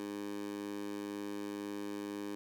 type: tone with high-pass filter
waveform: 15% pulse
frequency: 102 Hz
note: G#2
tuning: 31 cents flat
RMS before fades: -41 dBFS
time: 0-2.35 s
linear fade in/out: 0 ms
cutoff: 300 Hz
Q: 2.2
effects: none